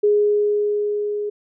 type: tone with level ramp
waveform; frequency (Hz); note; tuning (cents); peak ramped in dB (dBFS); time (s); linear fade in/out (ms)
sine; 415.3; G#4; 0; -12 to -22; 0.03-1.3; 10
effects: none